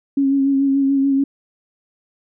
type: tone with vibrato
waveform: sine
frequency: 274.3 Hz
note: C#4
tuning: 18 cents flat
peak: -13 dBFS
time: 0.17-1.24 s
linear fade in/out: 5 ms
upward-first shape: sine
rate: 6.9 Hz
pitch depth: 26 cents each way
effects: none